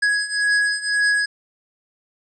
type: beating tone pair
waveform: square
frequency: 1666 / 1667.9 Hz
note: G#6 / G#6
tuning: +5 / +7 cents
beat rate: 1.9 Hz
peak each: -23 / -20 dBFS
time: 0.02-1.26 s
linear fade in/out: 10 ms
effects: resampled to 22050 Hz